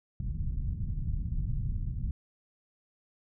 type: low-pass noise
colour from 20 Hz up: pink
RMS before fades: -32 dBFS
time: 0.2-2.11 s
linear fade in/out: 2 ms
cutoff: 150 Hz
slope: 24 dB/octave
effects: none